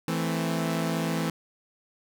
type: chord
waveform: sawtooth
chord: A minor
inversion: second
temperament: equal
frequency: 164.81 / 220 / 261.6 Hz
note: E3 / A3 / C4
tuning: 0 / 0 / 0 cents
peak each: -24 / -28 / -29 dBFS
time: 0.08-1.3 s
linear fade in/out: 2 ms
effects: none